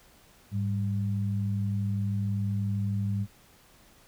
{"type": "tone pair together", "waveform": "sine", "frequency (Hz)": [104.2, 196.7], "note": ["G#2", "G3"], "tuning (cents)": [6, 6], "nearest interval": "major seventh", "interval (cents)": 1100, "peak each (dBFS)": [-27, -32], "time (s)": [0.51, 3.27], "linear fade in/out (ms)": 50, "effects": ["pink hiss -58 dBFS RMS until 4.07 s"]}